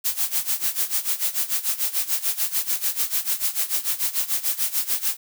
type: noise with tremolo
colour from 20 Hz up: blue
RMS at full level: -21 dBFS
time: 0.04-5.17 s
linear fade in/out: 20 ms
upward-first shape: sine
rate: 6.8 Hz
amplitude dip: 85%
effects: none